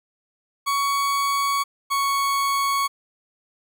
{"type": "tone pair in turn", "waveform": "40% pulse", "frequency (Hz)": [1120, 1111], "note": ["C#6", "C#6"], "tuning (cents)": [18, 4], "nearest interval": "unison", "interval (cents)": 14, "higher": "first", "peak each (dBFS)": -19, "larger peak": "neither", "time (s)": [[0.66, 1.64], [1.9, 2.88]], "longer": "neither", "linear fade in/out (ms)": 20, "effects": ["10-bit"]}